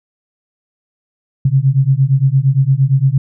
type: beating tone pair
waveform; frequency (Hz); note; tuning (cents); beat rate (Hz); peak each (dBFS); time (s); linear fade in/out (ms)
sine; 130.81 / 139.51; C3 / C#3; 0 / +11; 8.7; -12; 1.45-3.18; 5
effects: none